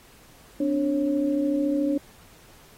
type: tone cluster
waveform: sine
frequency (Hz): 258.2 / 291.9 / 547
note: C4 / D4 / C#5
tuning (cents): -23 / -10 / -23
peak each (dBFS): -31 / -22 / -29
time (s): 0.6-1.98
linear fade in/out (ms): 5
effects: pink hiss -53 dBFS RMS until 2.77 s + AAC 48 kbps